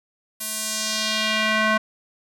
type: tone with band-pass filter sweep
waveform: square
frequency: 217 Hz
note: A3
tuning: 24 cents flat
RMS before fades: -23 dBFS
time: 0.4-1.78 s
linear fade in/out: 10 ms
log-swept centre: 12000 to 1400 Hz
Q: 1.3
effects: none